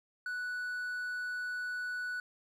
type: tone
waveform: triangle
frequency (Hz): 1480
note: F#6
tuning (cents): 0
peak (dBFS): -33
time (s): 0.26-2.2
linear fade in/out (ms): 2
effects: none